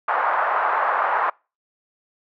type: band-pass noise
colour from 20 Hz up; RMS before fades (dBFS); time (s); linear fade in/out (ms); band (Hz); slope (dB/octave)
pink; -21; 0.08-1.3; 5; 760 to 1400; 24
effects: noise-tail reverb RT60 0.3 s tail -26 dB re dry